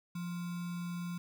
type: tone with sample-and-hold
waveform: sine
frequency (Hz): 174.61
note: F3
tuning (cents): 0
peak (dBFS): -36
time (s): 0.15-1.18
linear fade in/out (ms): 5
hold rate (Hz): 1225
effects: none